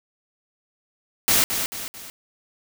white noise with echo, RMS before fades -18 dBFS, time 1.28-1.44 s, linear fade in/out 0 ms, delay 220 ms, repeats 3, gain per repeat -7 dB, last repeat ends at 2.1 s, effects none

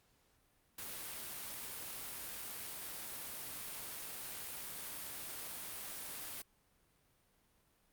white noise, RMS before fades -45 dBFS, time 0.78-6.42 s, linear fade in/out 5 ms, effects pink hiss -73 dBFS RMS until 7.92 s + Opus 48 kbps

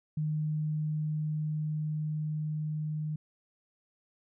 sine tone with level ramp, 153.3 Hz, D#3, 25 cents flat, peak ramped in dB -28 to -31 dBFS, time 0.17-3.16 s, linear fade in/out 5 ms, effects none

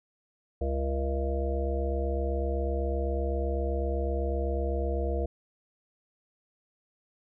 harmonic tone, 67.9 Hz, C#2, 35 cents flat, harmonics 1 / 3 / 5 / 7 / 9 / 10, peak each -28 / -41 / -37 / -34 / -38 / -38 dBFS, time 0.61-5.26 s, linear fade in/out 5 ms, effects none

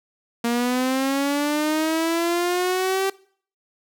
sawtooth linear sweep, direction up, 233.1 to 389.8 Hz, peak -16 dBFS, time 0.44-3.1 s, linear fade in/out 5 ms, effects noise-tail reverb RT60 0.5 s tail -21 dB re dry

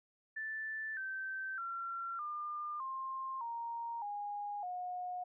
sine tone with pitch steps, 1760 / 1550 / 1365 / 1202.1 / 1058.7 / 932.3 / 821.1 / 723.1 Hz, A6 / G6 / F6 / D6 / C6 / A#5 / G#5 / F#5, 0 / -20 / -40 / +40 / +20 / 0 / -20 / -40 cents, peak -38 dBFS, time 0.36-5.24 s, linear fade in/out 10 ms, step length 610 ms, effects none

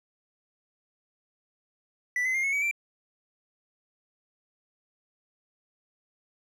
triangle tone with pitch steps, 1975.5 / 2045 / 2117 / 2192 / 2269 / 2349 Hz, B6 / C7 / C7 / C#7 / C#7 / D7, 0 / -40 / +20 / -20 / +40 / 0 cents, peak -23 dBFS, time 2.16-2.712 s, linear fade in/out 2 ms, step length 92 ms, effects none

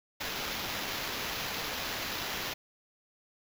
blue noise with sample-and-hold, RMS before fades -36 dBFS, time 0.2-2.54 s, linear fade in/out 10 ms, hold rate 8820 Hz, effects none

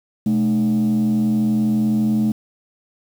sine tone with frequency modulation, 215.9 Hz, A3, 33 cents flat, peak -13 dBFS, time 0.26-2.32 s, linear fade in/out 5 ms, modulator 88.2 Hz, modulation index 0.52, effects tanh soft clip ceiling -13 dBFS + 7-bit

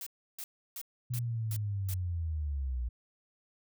blue noise bursts, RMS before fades -41 dBFS, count 6, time 0.01-1.94 s, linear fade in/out 2 ms, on 55 ms, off 320 ms
sine linear sweep, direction down, 124 to 58 Hz, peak -31 dBFS, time 1.1-2.89 s, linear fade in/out 10 ms
effects none

